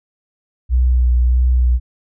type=tone with vibrato; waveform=sine; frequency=61.74 Hz; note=B1; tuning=in tune; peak=-10 dBFS; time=0.69-1.8 s; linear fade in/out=50 ms; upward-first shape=sine; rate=1.6 Hz; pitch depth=23 cents each way; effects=none